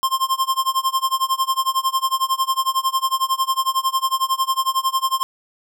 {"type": "tone with tremolo", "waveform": "square", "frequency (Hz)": 1057, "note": "C6", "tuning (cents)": 17, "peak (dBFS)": -15, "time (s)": [0.03, 5.23], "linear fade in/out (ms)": 0, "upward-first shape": "sine", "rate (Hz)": 11, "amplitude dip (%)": 95, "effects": []}